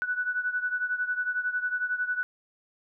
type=beating tone pair; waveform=sine; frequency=1480 / 1491 Hz; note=F#6 / F#6; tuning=0 / +13 cents; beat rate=11 Hz; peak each=-28 / -32 dBFS; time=0.02-2.23 s; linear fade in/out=0 ms; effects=none